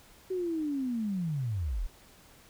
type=linear sweep; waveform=sine; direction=down; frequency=379.5 to 30.17 Hz; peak=-29 dBFS; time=0.3-1.87 s; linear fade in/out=10 ms; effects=pink hiss -57 dBFS RMS until 2.49 s